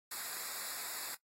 white noise with comb filter, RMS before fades -42 dBFS, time 0.11-1.15 s, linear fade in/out 5 ms, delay 0.33 ms, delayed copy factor -0.85, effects noise-tail reverb RT60 0.1 s tail -17 dB re dry + AAC 48 kbps

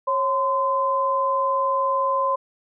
sine tone pair together, 546 / 1028.3 Hz, C#5 / C6, -26 / -30 cents, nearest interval major seventh, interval 1096 cents, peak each -24 / -20 dBFS, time 0.07-2.36 s, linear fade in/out 10 ms, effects none

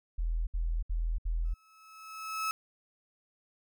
sine tone bursts, 41.2 Hz, E1, in tune, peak -28 dBFS, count 4, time 0.18-1.541 s, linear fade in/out 10 ms, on 290 ms, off 67 ms
35% pulse tone with exponential growth, 1297 Hz, E6, 28 cents flat, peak -27 dBFS, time 1.45-2.51 s, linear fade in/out 0 ms, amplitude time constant 230 ms
effects none

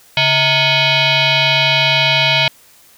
sine tone with frequency modulation, 140 Hz, C#3, 18 cents sharp, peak -10 dBFS, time 0.17-2.48 s, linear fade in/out 2 ms, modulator 782 Hz, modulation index 4.7, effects white hiss -47 dBFS RMS until 2.97 s

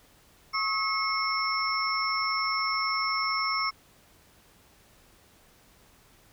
sine tone cluster, 1094 / 1283 / 2169 / 5370 Hz, C#6 / E6 / C#7 / E8, -23 / -47 / -38 / +31 cents, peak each -31 dBFS, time 0.53-3.71 s, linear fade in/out 20 ms, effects pink hiss -59 dBFS RMS until 6.32 s

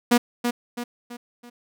sawtooth tone with echo, 240.8 Hz, B3, 44 cents flat, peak -10 dBFS, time 0.11-0.18 s, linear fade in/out 10 ms, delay 330 ms, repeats 4, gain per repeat -7 dB, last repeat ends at 1.5 s, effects none

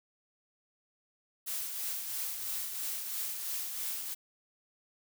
blue noise with tremolo, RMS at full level -35 dBFS, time 1.46-4.15 s, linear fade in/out 20 ms, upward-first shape triangle, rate 3 Hz, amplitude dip 45%, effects none

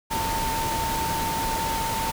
sine tone in noise, 901 Hz, A5, 41 cents sharp, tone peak -26 dBFS, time 0.1-2.12 s, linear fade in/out 20 ms, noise pink, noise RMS -29 dBFS, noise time 0.1-2.12 s, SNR 0 dB, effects none

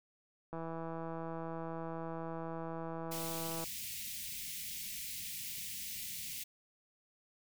click train, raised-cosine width 1 ms, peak -29 dBFS, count 511, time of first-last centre 0.53-3.64 s, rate 164 Hz
white band-stop noise, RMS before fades -43 dBFS, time 3.11-6.44 s, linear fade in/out 10 ms, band 230 to 2000 Hz, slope 48 dB/octave
effects none

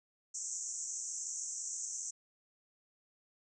white band-pass noise, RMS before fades -41 dBFS, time 0.34-2.11 s, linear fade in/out 10 ms, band 5900 to 7800 Hz, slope 96 dB/octave, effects none

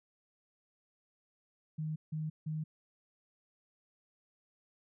sine tone bursts, 155.56 Hz, D#3, in tune, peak -34 dBFS, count 3, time 1.78-2.64 s, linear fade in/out 10 ms, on 180 ms, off 160 ms, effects none

